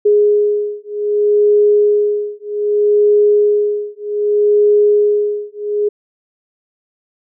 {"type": "beating tone pair", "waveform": "sine", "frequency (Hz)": [415.3, 415.94], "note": ["G#4", "G#4"], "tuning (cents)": [0, 3], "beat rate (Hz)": 0.64, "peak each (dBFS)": -13, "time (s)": [0.05, 5.89], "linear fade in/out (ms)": 10, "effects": []}